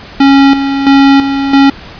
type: tone with tremolo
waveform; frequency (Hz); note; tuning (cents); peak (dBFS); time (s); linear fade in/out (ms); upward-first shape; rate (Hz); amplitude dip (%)
square; 275.4; C#4; -11; -3; 0.2-1.7; 5; square; 1.5; 60
effects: pink hiss -30 dBFS RMS until 1.99 s + resampled to 11025 Hz

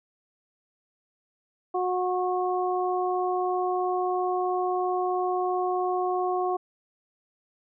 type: harmonic tone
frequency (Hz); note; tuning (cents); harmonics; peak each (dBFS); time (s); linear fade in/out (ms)
364.6; F#4; -25; 1 / 2 / 3; -27 / -27 / -32; 1.74-6.57; 10
effects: none

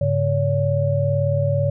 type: tone cluster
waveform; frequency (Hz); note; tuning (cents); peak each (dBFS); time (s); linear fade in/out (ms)
sine; 102.6 / 140.7 / 567; G#2 / C#3 / C#5; -21 / +26 / +39; -21; 0.01-1.7; 5
effects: none

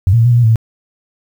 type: tone with pitch steps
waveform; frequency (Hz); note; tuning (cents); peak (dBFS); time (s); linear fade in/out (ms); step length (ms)
sine; 93.9 / 117 / 114.4 / 122.3 / 118.7 / 120.7 / 111.4 / 112.6; F#2 / A#2 / A#2 / B2 / A#2 / B2 / A2 / A2; +26 / +7 / -32 / -16 / +32 / -39 / +22 / +40; -6; 0.07-0.558; 0; 61
effects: 7-bit

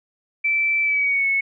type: tone with pitch glide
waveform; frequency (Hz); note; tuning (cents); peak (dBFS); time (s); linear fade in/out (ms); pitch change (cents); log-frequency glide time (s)
sine; 2327 to 2201; D7 to C#7; -17 to -13; -17; 0.44-1.41; 10; -96; 0.82-1.27
effects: none

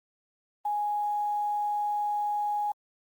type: tone with quantisation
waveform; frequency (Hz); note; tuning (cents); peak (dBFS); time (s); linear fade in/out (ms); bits
sine; 830.6; G#5; 0; -26; 0.65-2.72; 5; 9
effects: Opus 24 kbps

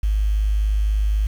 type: tone with quantisation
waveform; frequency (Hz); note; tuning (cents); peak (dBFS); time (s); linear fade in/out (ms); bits
sine; 51.91; G#1; 0; -16; 0.03-1.27; 5; 7
effects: none

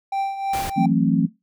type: tone with tremolo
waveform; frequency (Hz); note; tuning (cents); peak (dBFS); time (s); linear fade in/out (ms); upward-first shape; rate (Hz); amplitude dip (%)
triangle; 784; G5; 0; -17; 0.12-0.86; 5; triangle; 3.1; 70
type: noise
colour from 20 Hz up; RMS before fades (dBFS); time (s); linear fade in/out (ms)
pink; -30; 0.53-0.7; 5
type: chord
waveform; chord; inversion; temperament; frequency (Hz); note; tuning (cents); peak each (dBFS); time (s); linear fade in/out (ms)
sine; F# half-diminished seventh; third; just; 166.5 / 185 / 222 / 266.4; E3 / F#3 / A3 / C4; +18 / 0 / +16 / +31; -21; 0.76-1.27; 20
effects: noise-tail reverb RT60 0.2 s tail -19 dB re dry

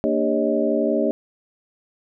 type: tone cluster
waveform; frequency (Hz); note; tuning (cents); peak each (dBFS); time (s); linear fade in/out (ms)
sine; 230.9 / 295.8 / 398.2 / 553 / 625; A#3 / D4 / G4 / C#5 / D#5; -16 / +13 / +27 / -4 / +8; -24; 0.04-1.11; 0
effects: none

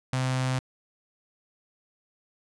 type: tone with notch filter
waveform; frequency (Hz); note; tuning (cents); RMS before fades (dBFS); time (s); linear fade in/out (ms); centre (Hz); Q
sawtooth; 129.5; C3; -17; -27; 0.13-0.59; 2; 360; 1.2
effects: resampled to 22050 Hz

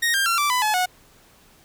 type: tone with pitch steps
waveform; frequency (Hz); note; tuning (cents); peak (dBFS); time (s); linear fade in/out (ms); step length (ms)
sawtooth; 1864.7 / 1595.4 / 1365 / 1167.9 / 999.3 / 855 / 731.5; A#6 / G6 / F6 / D6 / B5 / A5 / F#5; 0 / +30 / -40 / -10 / +20 / -50 / -20; -15; 0.02-0.86; 10; 120
effects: pink hiss -54 dBFS RMS until 1.64 s

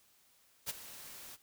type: noise with ADSR envelope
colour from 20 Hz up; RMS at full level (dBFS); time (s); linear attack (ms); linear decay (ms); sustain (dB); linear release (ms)
white; -35; 0.66-1.37; 37; 19; -15; 27
effects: white hiss -68 dBFS RMS until 1.42 s

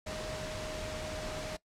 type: tone in noise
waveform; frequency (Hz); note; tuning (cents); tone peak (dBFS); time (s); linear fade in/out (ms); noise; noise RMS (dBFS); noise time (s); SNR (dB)
sine; 622.3; D#5; 0; -41; 0.06-1.57; 10; pink; -40; 0.06-1.57; -4
effects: noise-tail reverb RT60 0.1 s tail -19 dB re dry + low-pass 7000 Hz 12 dB/octave

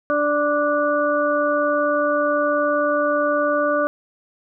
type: harmonic tone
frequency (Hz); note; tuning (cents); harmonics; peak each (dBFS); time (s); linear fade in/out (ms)
293.7; D4; 0; 1 / 2 / 4 / 5; -25 / -19 / -23 / -25; 0.1-3.87; 0
effects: none

